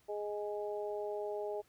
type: harmonic tone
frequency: 207.7 Hz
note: G#3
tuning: in tune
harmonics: 2 / 3 / 4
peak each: -38 / -41 / -45 dBFS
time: 0.08-1.62 s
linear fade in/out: 20 ms
effects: pink hiss -70 dBFS RMS until 1.68 s